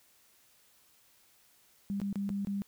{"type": "tone with dropouts", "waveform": "sine", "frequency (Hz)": 199.5, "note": "G3", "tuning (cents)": 31, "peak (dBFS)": -31, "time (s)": [1.9, 2.62], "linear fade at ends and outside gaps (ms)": 0, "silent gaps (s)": [[2.001, 2.016], [2.128, 2.157], [2.292, 2.301], [2.449, 2.471]], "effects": ["white hiss -65 dBFS RMS until 2.67 s"]}